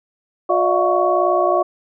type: tone cluster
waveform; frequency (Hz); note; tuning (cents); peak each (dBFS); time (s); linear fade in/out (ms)
sine; 358.8 / 591 / 654 / 713 / 1116; F4 / D5 / E5 / F5 / C#6; +47 / +11 / -14 / +36 / +11; -20; 0.49-1.63; 10
effects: none